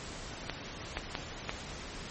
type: clicks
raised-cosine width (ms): 0.3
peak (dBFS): -16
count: 4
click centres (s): 0.497 / 0.971 / 1.152 / 1.494
effects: pink hiss -43 dBFS RMS until 2.1 s + MP3 32 kbps